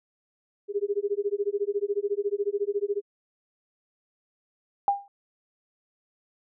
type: tone with tremolo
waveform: sine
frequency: 406.4 Hz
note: G#4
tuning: 38 cents flat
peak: -21 dBFS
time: 0.68-3.02 s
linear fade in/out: 50 ms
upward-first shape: sine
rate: 14 Hz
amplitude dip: 100%
type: tone with exponential decay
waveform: sine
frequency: 802 Hz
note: G5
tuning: 39 cents sharp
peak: -15 dBFS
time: 4.88-5.08 s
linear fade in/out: 1 ms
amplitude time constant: 42 ms
effects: none